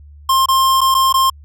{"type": "tone with dropouts", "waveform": "square", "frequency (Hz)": 1060, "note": "C6", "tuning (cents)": 22, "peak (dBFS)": -11, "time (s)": [0.29, 1.3], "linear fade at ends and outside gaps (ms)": 5, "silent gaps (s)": [[0.459, 0.485], [0.808, 0.813], [0.944, 0.948], [1.127, 1.14]], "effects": ["added 73 Hz sine -37 dBFS peak until 1.44 s"]}